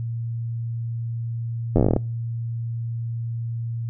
slowing click train, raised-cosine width 2 ms, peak -5 dBFS, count 12, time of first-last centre 1.76-1.964 s, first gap 11 ms, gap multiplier 1.1, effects noise-tail reverb RT60 0.4 s tail -25 dB re dry + added 116 Hz sine -25 dBFS peak until 3.89 s

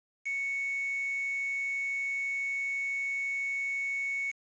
sine tone with quantisation, 2217 Hz, C#7, in tune, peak -30 dBFS, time 0.25-4.32 s, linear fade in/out 20 ms, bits 7, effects resampled to 16000 Hz

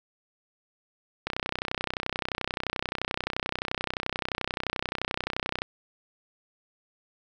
click train, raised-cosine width 0.3 ms, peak -12 dBFS, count 138, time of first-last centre 1.27-5.619 s, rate 31.5 Hz, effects none

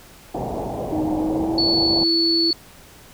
white low-pass noise, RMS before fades -27 dBFS, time 0.34-2.04 s, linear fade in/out 5 ms, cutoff 840 Hz, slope 48 dB/octave
sine tone with pitch glide, 311.1 to 331.5 Hz, D#4 to E4, 0 to +10 cents, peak -20 dBFS, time 0.92-2.51 s, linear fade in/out 5 ms, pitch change +110 cents, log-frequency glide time 1.18-1.66 s
sine tone, 4435 Hz, C#8, in tune, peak -17 dBFS, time 1.58-2.53 s, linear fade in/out 2 ms
effects pink hiss -46 dBFS RMS until 3.13 s

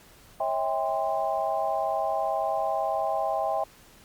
sine tone cluster, 549 / 647 / 797 / 1041 Hz, C#5 / E5 / G5 / C6, -17 / -32 / +28 / -9 cents, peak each -34 / -28 / -28 / -34 dBFS, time 0.4-3.64 s, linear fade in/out 5 ms, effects pink hiss -54 dBFS RMS until 4.04 s + Opus 48 kbps

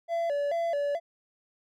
triangle tone with vibrato, 622.3 Hz, D#5, in tune, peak -24 dBFS, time 0.08-1 s, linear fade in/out 50 ms, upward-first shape square, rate 2.3 Hz, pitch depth 140 cents each way, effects none

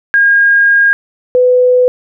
sine tone pair in turn, 1624 / 500.1 Hz, G#6 / B4, -39 / +22 cents, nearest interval octave + minor sixth, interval 2039 cents, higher first, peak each -5 dBFS, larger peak neither, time 0.14-0.93 / 1.35-1.88 s, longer first, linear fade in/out 0 ms, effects none

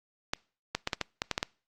clicks, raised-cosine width 0.2 ms, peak -11 dBFS, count 9, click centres 0.335 / 0.75 / 0.874 / 0.932 / 1.013 / 1.219 / 1.313 / 1.379 / 1.429 s, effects noise-tail reverb RT60 0.4 s tail -25 dB re dry + Opus 48 kbps

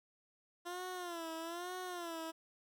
15% pulse tone with vibrato, 345.1 Hz, F4, 21 cents flat, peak -35 dBFS, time 0.65-2.32 s, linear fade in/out 20 ms, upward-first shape sine, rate 1.1 Hz, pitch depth 110 cents each way, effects none

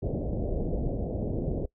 pink low-pass noise, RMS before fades -30 dBFS, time 0.02-1.66 s, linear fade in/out 10 ms, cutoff 630 Hz, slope 48 dB/octave, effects noise-tail reverb RT60 0.1 s tail -21 dB re dry

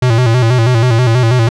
square tone with vibrato, 120 Hz, B2, 49 cents flat, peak -8 dBFS, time 0.02-1.49 s, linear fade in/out 5 ms, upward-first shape square, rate 6.2 Hz, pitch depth 91 cents each way, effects low-pass 6000 Hz 12 dB/octave

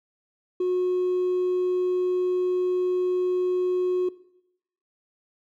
triangle tone with hard clipping, 363.8 Hz, F#4, 29 cents flat, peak -21 dBFS, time 0.6-4.09 s, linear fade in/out 5 ms, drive 2 dB, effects noise-tail reverb RT60 0.8 s tail -18 dB re dry

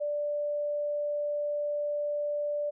sine tone, 587.3 Hz, D5, in tune, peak -28 dBFS, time 0-2.71 s, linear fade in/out 20 ms, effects none

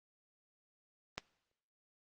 click, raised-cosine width 0.2 ms, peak -19 dBFS, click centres 1.18 s, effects noise-tail reverb RT60 0.9 s tail -22 dB re dry + Opus 32 kbps

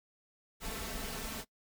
pink noise with comb filter, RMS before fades -40 dBFS, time 0.6-1.45 s, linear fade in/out 50 ms, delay 4.5 ms, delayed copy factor +0.8, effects noise-tail reverb RT60 0.1 s tail -21 dB re dry

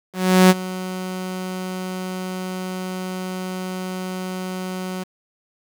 sawtooth tone with ADSR envelope, 185 Hz, F#3, in tune, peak -4 dBFS, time 0.13-5.04 s, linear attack 370 ms, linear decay 34 ms, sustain -18 dB, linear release 13 ms, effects 7-bit

